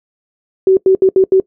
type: tone bursts at uneven times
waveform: sine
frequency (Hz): 380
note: F#4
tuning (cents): +46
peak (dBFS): -5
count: 5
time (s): 0.67-0.77 / 0.86-0.95 / 1.02-1.09 / 1.16-1.24 / 1.32-1.4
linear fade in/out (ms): 2
effects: noise-tail reverb RT60 0.1 s tail -21 dB re dry